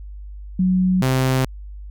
sine / sawtooth tone pair in turn, 184.6 / 130.53 Hz, F#3 / C3, -4 / -4 cents, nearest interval tritone, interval 600 cents, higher first, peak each -14 / -12 dBFS, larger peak second, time 0.59-1.02 / 1.02-1.45 s, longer neither, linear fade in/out 5 ms, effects added 50 Hz sine -32 dBFS peak until 1.9 s

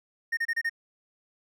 triangle tone bursts, 1844 Hz, A#6, 19 cents flat, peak -23 dBFS, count 5, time 0.32-0.696 s, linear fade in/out 10 ms, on 52 ms, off 29 ms, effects none

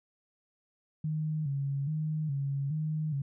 sine tone with vibrato, 146.83 Hz, D3, in tune, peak -29 dBFS, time 1.04-3.22 s, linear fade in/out 5 ms, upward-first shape square, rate 1.2 Hz, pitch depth 93 cents each way, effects none

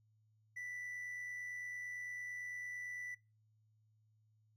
triangle tone with amplitude modulation, 1975.5 Hz, B6, in tune, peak -40 dBFS, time 0.56-3.15 s, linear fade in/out 10 ms, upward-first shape sine, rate 88.9 Hz, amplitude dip 35%, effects noise-tail reverb RT60 0.3 s tail -23 dB re dry + added 108 Hz sine -70 dBFS peak until 4.56 s

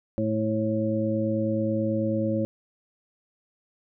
harmonic tone, 109.2 Hz, A2, 13 cents flat, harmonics 1 / 2 / 3 / 5, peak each -30 / -27 / -29 / -28 dBFS, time 0.18-2.45 s, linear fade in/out 0 ms, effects none

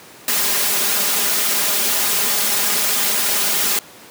white noise with comb filter, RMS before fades -18 dBFS, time 0.28-3.79 s, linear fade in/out 2 ms, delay 4.9 ms, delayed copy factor +0.85, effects pink hiss -41 dBFS RMS until 4.1 s + high-pass 200 Hz 12 dB/octave

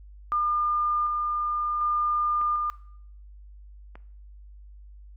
sine tone with tremolo, 1206 Hz, D6, 46 cents sharp, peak -22 dBFS, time 0.32-2.7 s, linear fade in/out 0 ms, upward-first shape square, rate 0.67 Hz, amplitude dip 25%
clicks, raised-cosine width 0.5 ms, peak -29 dBFS, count 2, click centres 2.414 / 3.955 s
effects noise-tail reverb RT60 0.6 s tail -18 dB re dry + added 50 Hz sine -44 dBFS peak until 5.16 s

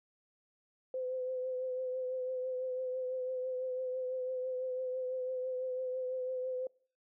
sine tone with vibrato, 511 Hz, C5, 41 cents flat, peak -34 dBFS, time 0.94-6.67 s, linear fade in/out 2 ms, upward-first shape triangle, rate 6 Hz, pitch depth 31 cents each way, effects noise-tail reverb RT60 0.5 s tail -25 dB re dry

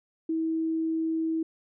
sine tone, 323 Hz, E4, 35 cents flat, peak -25 dBFS, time 0.29-1.43 s, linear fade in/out 5 ms, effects none

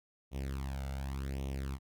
sawtooth tone with flanger, 67.6 Hz, C#2, 43 cents flat, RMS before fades -38 dBFS, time 0.31-1.79 s, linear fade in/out 50 ms, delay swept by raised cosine 0.32 to 1.42 ms, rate 0.88 Hz, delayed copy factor +0.8, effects none

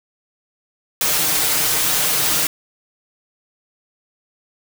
white noise with comb filter, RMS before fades -18 dBFS, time 1.01-2.47 s, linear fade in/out 2 ms, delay 6.5 ms, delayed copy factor +1, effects none

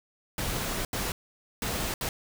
pink noise bursts at uneven times, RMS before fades -31 dBFS, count 4, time 0.38-0.85 / 0.93-1.12 / 1.62-1.94 / 2.01-2.09 s, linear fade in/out 2 ms, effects none

